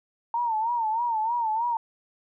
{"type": "tone with vibrato", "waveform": "sine", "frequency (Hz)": 912, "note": "A#5", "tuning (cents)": -38, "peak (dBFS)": -23, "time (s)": [0.34, 1.77], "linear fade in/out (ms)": 2, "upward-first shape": "sine", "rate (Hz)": 3.2, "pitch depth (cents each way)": 100, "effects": []}